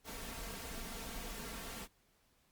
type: noise with comb filter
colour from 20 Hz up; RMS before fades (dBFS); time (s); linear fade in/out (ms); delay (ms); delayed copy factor
pink; -45; 0.04-1.88; 50; 4.4; +0.6
effects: pink hiss -73 dBFS RMS until 2.51 s + Opus 48 kbps